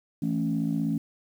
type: chord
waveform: sine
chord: A major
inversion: second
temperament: equal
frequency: 164.81 / 220 / 277.2 Hz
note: E3 / A3 / C#4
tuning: 0 / 0 / 0 cents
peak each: -28 dBFS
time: 0.22-0.98 s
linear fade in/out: 5 ms
effects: tanh soft clip ceiling -17 dBFS + 9-bit